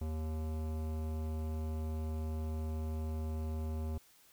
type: tone with hard clipping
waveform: sine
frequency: 78.5 Hz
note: D#2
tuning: 16 cents sharp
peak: -37 dBFS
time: 0.01-3.98 s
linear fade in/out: 5 ms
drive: 17 dB
effects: white hiss -64 dBFS RMS until 4.32 s